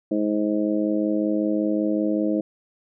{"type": "harmonic tone", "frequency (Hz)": 105.3, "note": "G#2", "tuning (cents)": 24, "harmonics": [2, 3, 4, 5, 6], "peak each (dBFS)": [-26, -22, -33, -28, -32], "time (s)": [0.11, 2.41], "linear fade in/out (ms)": 5, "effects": []}